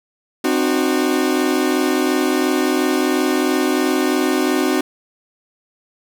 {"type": "chord", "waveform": "40% pulse", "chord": "C diminished", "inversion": "none", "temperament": "equal with one note detuned", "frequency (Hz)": [261.6, 304.5, 370], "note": ["C4", "Eb4", "Gb4"], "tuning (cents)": [0, -37, 0], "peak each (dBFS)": -19, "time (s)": [0.44, 4.81], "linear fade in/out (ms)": 5, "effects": []}